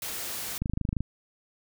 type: noise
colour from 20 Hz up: white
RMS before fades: -35 dBFS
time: 0.02-0.58 s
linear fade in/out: 2 ms
type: click train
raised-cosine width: 5 ms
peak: -16 dBFS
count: 11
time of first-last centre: 0.62-1.006 s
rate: 25.9 Hz
effects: none